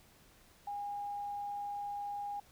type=tone; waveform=sine; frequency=815 Hz; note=G#5; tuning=33 cents flat; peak=-37 dBFS; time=0.67-2.4 s; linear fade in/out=5 ms; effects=pink hiss -63 dBFS RMS until 2.51 s